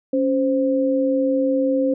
sine tone pair together, 276.4 / 521.8 Hz, C#4 / C5, -5 / -5 cents, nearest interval major seventh, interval 1100 cents, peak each -19 dBFS, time 0.13-1.94 s, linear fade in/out 5 ms, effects none

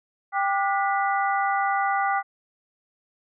harmonic tone with a mistuned harmonic, 395.1 Hz, G4, 14 cents sharp, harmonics 2 / 3 / 4 / 5, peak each -23 / -27 / -29 / -31 dBFS, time 0.32-2.23 s, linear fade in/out 50 ms, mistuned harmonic 4, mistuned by -150 cents, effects none

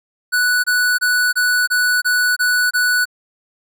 square tone bursts, 1480 Hz, F#6, in tune, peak -14 dBFS, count 8, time 0.32-3.055 s, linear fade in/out 20 ms, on 320 ms, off 25 ms, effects none

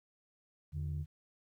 sine tone pair together, 82.16 / 147.5 Hz, E2 / D3, -5 / +8 cents, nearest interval minor seventh, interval 1013 cents, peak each -36 / -37 dBFS, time 0.72-1.06 s, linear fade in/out 50 ms, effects tanh soft clip ceiling -30 dBFS + 12-bit

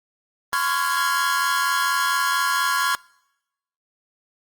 45% pulse chord, Db major seventh, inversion third, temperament equal with one note detuned, 1024.4 / 1108.7 / 1396.9 / 1661.2 Hz, C6 / Db6 / F6 / Ab6, -37 / 0 / 0 / 0 cents, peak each -25 dBFS, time 0.53-2.95 s, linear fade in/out 0 ms, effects noise-tail reverb RT60 0.9 s tail -25 dB re dry + Opus 32 kbps

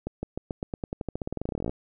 accelerating click train, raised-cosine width 2 ms, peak -17 dBFS, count 27, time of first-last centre 0.07-1.695 s, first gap 160 ms, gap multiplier 0.91, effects none

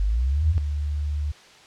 sine linear sweep, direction up, 46.25 to 88.5 Hz, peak -19 dBFS, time 0-0.58 s, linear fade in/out 0 ms
sine tone with pitch glide, 73.42 to 73.89 Hz, D2 to D2, 0 to +11 cents, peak -23 dBFS, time 0.43-1.32 s, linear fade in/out 10 ms, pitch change +11 cents, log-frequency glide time 0.61-1.05 s
effects white hiss -49 dBFS RMS until 1.66 s + low-pass 5000 Hz 12 dB/octave

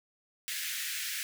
pink high-pass noise, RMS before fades -36 dBFS, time 0.48-1.23 s, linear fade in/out 0 ms, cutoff 1600 Hz, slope 48 dB/octave, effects none

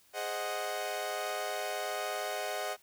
sawtooth chord, Ab dominant seventh, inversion none, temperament equal, 415.3 / 523.3 / 622.3 / 740 Hz, Ab4 / C5 / Eb5 / Gb5, 0 / 0 / 0 / 0 cents, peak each -38 / -38 / -34 / -34 dBFS, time 0.13-2.77 s, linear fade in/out 50 ms, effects white hiss -64 dBFS RMS until 2.82 s

